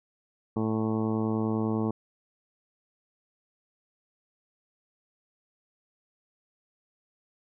harmonic tone, 110 Hz, A2, in tune, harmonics 1 / 2 / 3 / 4 / 5 / 6 / 7 / 8 / 9 / 10, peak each -32 / -28 / -32 / -34 / -43 / -44 / -43 / -42 / -46 / -43 dBFS, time 0.56-1.91 s, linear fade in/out 5 ms, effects none

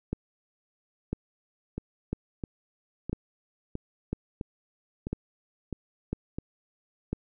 two click trains, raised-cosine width 3 ms, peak -20 / -16 dBFS, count 8 / 8, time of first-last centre 1.78-6.385 / 0.13-7.13 s, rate 1.52 / 1 Hz, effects none

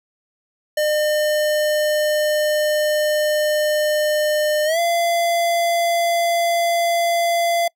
square tone with pitch glide, 605 to 683 Hz, D#5 to F5, -49 to -39 cents, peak -17 dBFS, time 0.77-7.68 s, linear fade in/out 5 ms, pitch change +210 cents, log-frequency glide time 4.65-4.79 s, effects noise-tail reverb RT60 0.1 s tail -26 dB re dry

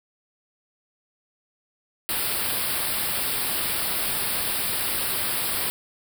white band-stop noise, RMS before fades -26 dBFS, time 2.09-5.7 s, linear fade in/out 0 ms, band 5100 to 8200 Hz, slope 96 dB/octave, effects none

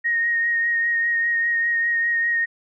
sine tone with vibrato, 1864.7 Hz, A#6, in tune, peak -18 dBFS, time 0.04-2.46 s, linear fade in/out 20 ms, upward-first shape triangle, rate 5 Hz, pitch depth 23 cents each way, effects none

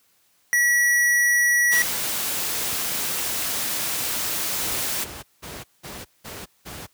square tone, 1933 Hz, B6, 38 cents flat, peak -17 dBFS, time 0.53-1.82 s, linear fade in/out 0 ms
white noise, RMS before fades -26 dBFS, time 1.71-5.05 s, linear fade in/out 20 ms
click, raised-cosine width 3 ms, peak -24 dBFS, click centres 2.729 s
pink noise bursts, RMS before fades -36 dBFS, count 6, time 4.6-6.87 s, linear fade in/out 20 ms, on 220 ms, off 190 ms
effects white hiss -63 dBFS RMS until 6.93 s + high-pass 60 Hz 12 dB/octave

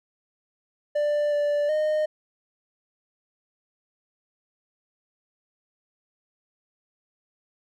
triangle tone with pitch steps, 590 / 585 / 614 Hz, D5 / D5 / D#5, +8 / -7 / -23 cents, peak -19 dBFS, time 0.95-2.06 s, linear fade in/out 10 ms, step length 370 ms, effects none

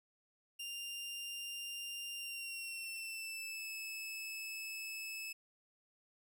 sawtooth tone with pitch glide, 2794 to 2607 Hz, F7 to E7, 0 to -20 cents, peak -39 dBFS, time 0.59-5.33 s, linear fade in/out 10 ms, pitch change -120 cents, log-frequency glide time 2.14-3.7 s, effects none

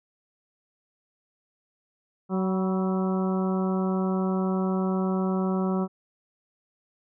harmonic tone with a mistuned harmonic, 188 Hz, F#3, 28 cents sharp, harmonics 1 / 2 / 3 / 4 / 5 / 6 / 7, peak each -24 / -30 / -36 / -37 / -39 / -40 / -39 dBFS, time 2.29-5.88 s, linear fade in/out 50 ms, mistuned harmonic 5, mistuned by +52 cents, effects none

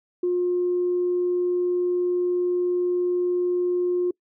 sine tone, 356.6 Hz, F4, 36 cents sharp, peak -19 dBFS, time 0.23-4.11 s, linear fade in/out 5 ms, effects noise-tail reverb RT60 0.1 s tail -26 dB re dry + tanh soft clip ceiling -15 dBFS

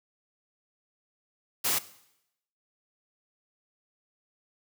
white noise, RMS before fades -27 dBFS, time 1.64-1.79 s, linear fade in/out 10 ms, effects noise-tail reverb RT60 0.8 s tail -17 dB re dry + high-pass 100 Hz 12 dB/octave

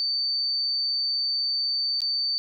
sine tone with dropouts, 4568 Hz, D8, 49 cents flat, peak -23 dBFS, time 0-2.38 s, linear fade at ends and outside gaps 0 ms, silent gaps 2.005-2.018 s, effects none

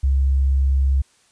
sine tone, 67.6 Hz, C#2, 43 cents flat, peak -14 dBFS, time 0.03-1.02 s, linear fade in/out 10 ms, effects white hiss -58 dBFS RMS until 1.31 s + resampled to 22050 Hz

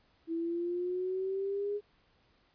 sine exponential sweep, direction up, 327 to 415.3 Hz, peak -31 dBFS, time 0.27-1.81 s, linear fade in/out 50 ms, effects pink hiss -69 dBFS RMS until 2.54 s + resampled to 11025 Hz

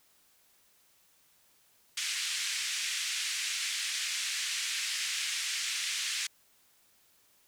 pink band-pass noise, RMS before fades -34 dBFS, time 1.97-6.27 s, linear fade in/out 5 ms, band 2000 to 8600 Hz, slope 24 dB/octave, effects white hiss -66 dBFS RMS until 7.47 s

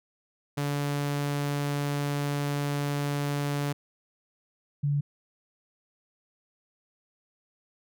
sawtooth / sine tone pair in turn, 143.8 / 143.8 Hz, D3 / D3, -36 / -36 cents, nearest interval unison, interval 0 cents, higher neither, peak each -23 dBFS, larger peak neither, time 0.57-3.73 / 4.83-5.01 s, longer first, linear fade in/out 10 ms, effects none

